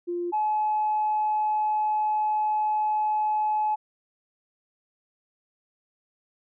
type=tone pair in turn; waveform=sine; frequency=349.2 / 853.4 Hz; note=F4 / G#5; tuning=0 / +47 cents; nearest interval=octave + minor third; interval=1547 cents; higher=second; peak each=-26 / -21 dBFS; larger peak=second; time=0.07-0.32 / 0.32-3.76 s; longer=second; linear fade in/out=20 ms; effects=tanh soft clip ceiling -17 dBFS